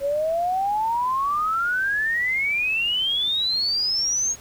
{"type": "exponential sweep", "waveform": "sine", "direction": "up", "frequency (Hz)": [547, 6645], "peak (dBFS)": -20, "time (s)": [0, 4.36], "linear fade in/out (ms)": 50, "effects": ["pink hiss -46 dBFS RMS until 4.4 s"]}